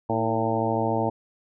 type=harmonic tone with a mistuned harmonic; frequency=113.1 Hz; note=A2; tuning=48 cents sharp; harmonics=1 / 2 / 3 / 4 / 5 / 6 / 7 / 8; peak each=-30 / -30 / -30 / -30 / -30 / -30 / -30 / -30 dBFS; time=0.09-1.1 s; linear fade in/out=10 ms; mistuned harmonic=3; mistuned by=-59 cents; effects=none